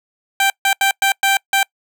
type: tone bursts at uneven times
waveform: 15% pulse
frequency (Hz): 784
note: G5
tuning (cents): 0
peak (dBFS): -6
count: 6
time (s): 0.4-0.5 / 0.65-0.73 / 0.81-0.91 / 1.02-1.12 / 1.23-1.37 / 1.53-1.63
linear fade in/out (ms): 2
effects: noise-tail reverb RT60 0.1 s tail -26 dB re dry